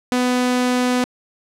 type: tone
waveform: sawtooth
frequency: 249.3 Hz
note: B3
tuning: 16 cents sharp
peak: -12 dBFS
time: 0.12-1.04 s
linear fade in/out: 0 ms
effects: low-pass 10000 Hz 12 dB/octave